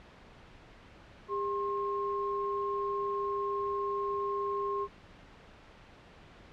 sine tone pair together, 401.9 / 1069 Hz, G4 / C6, +43 / +37 cents, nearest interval octave + perfect fourth, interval 1694 cents, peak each -33 / -33 dBFS, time 1.28-4.88 s, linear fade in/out 50 ms, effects pink hiss -54 dBFS RMS until 6.52 s + low-pass 3000 Hz 12 dB/octave

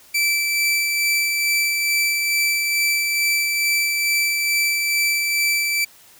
sawtooth tone with tremolo, 2326 Hz, D7, 17 cents flat, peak -13 dBFS, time 0.14-5.85 s, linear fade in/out 10 ms, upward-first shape sine, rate 2.3 Hz, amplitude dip 30%, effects white hiss -49 dBFS RMS until 6.19 s

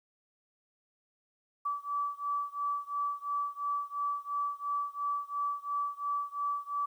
sine beating tone pair, 1152 / 1154.9 Hz, D6 / D6, -34 / -29 cents, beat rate 2.9 Hz, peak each -34 / -35 dBFS, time 1.65-6.86 s, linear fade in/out 10 ms, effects 11-bit

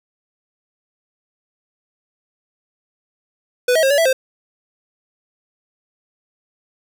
square tone with pitch steps, 495.9 / 640 / 537 / 571 / 659 / 524 Hz, B4 / D#5 / C5 / D5 / E5 / C5, +7 / +49 / +45 / -49 / -1 / +2 cents, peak -13 dBFS, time 3.68-4.13 s, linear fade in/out 5 ms, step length 75 ms, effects none

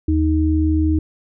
sine tone pair together, 79.21 / 312.3 Hz, D#2 / D#4, +32 / +7 cents, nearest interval 2 octaves, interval 2375 cents, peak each -16 / -17 dBFS, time 0.08-0.99 s, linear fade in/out 5 ms, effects none

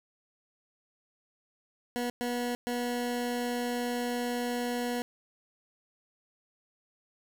20% pulse tone bursts at uneven times, 242.8 Hz, B3, 29 cents flat, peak -25 dBFS, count 3, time 1.96-2.1 / 2.21-2.55 / 2.67-5.02 s, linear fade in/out 0 ms, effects 9-bit

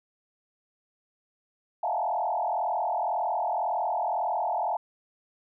sine tone with frequency modulation, 784 Hz, G5, in tune, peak -25 dBFS, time 1.83-4.77 s, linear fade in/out 5 ms, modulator 41.9 Hz, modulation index 3.1, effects none

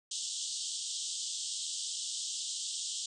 white band-pass noise, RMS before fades -38 dBFS, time 0.11-3.06 s, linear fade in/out 5 ms, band 3000 to 8500 Hz, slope 96 dB/octave, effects none

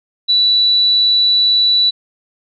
sine tone, 3951 Hz, B7, in tune, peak -9 dBFS, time 0.28-1.91 s, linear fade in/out 20 ms, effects none

